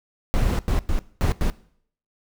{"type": "noise bursts at uneven times", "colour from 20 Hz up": "brown", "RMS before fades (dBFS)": -20, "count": 5, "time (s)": [[0.34, 0.59], [0.68, 0.79], [0.89, 0.99], [1.21, 1.32], [1.41, 1.5]], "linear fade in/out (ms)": 0, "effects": ["noise-tail reverb RT60 0.6 s tail -19 dB re dry"]}